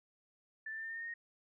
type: tone with pitch steps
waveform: sine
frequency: 1760 / 1774.3 / 1788.7 / 1803.2 / 1817.9 / 1832.6 / 1847.5 / 1862.5 Hz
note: A6 / A6 / A6 / A6 / A#6 / A#6 / A#6 / A#6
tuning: 0 / +14 / +28 / +42 / -44 / -30 / -16 / -2 cents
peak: -40 dBFS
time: 0.66-1.14 s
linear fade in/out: 5 ms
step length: 60 ms
effects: none